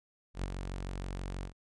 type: tone with ADSR envelope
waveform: sawtooth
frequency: 46.29 Hz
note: F#1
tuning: 2 cents sharp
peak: -27 dBFS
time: 0.34-1.53 s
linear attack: 100 ms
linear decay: 12 ms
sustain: -6 dB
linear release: 92 ms
effects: resampled to 22050 Hz